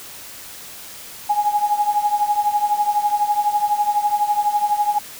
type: tone with tremolo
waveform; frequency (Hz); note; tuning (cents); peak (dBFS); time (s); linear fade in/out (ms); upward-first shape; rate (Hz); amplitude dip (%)
sine; 830.6; G#5; 0; -12; 1.29-4.99; 10; triangle; 12; 85
effects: white hiss -37 dBFS RMS until 5.19 s